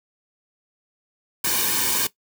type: noise with comb filter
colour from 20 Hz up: white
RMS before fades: -22 dBFS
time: 1.44-2.07 s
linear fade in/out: 5 ms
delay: 1.5 ms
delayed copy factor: -0.8
effects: noise-tail reverb RT60 0.1 s tail -17 dB re dry